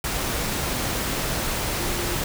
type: tone in noise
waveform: sine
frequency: 349.2 Hz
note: F4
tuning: in tune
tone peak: -31 dBFS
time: 1.8-2.15 s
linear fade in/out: 2 ms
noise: pink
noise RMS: -26 dBFS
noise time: 0.04-2.24 s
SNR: -8 dB
effects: none